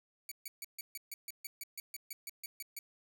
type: tone bursts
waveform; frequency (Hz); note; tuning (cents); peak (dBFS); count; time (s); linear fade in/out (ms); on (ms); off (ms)
5% pulse; 2269; C#7; +40; -31; 16; 0.29-2.79; 2; 25; 140
effects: none